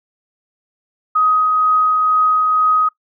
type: tone with tremolo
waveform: sine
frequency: 1257 Hz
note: D#6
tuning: 17 cents sharp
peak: -10 dBFS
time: 1.15-2.89 s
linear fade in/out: 10 ms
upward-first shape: triangle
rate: 2.1 Hz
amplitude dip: 25%
effects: noise-tail reverb RT60 0.1 s tail -21 dB re dry